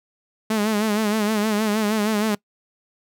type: tone with vibrato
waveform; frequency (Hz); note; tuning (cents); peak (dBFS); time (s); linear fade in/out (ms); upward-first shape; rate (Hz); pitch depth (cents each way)
sawtooth; 213.2; G#3; +46; -15; 0.5-2.35; 5; sine; 6.4; 70
effects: noise-tail reverb RT60 0.1 s tail -23 dB re dry